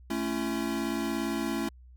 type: chord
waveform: square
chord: A major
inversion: none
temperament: equal with one note detuned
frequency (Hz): 220 / 277.2 / 338.1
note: A3 / C#4 / E4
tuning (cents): 0 / 0 / +44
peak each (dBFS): -34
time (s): 0.1-1.69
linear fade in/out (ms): 5
effects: added 62 Hz sine -49 dBFS peak until 1.96 s